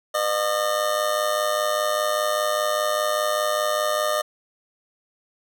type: tone with amplitude modulation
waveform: 25% pulse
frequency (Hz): 607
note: D#5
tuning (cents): -43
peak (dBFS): -14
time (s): 0.14-4.22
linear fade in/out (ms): 10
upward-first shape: sine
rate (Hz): 105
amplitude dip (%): 65
effects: none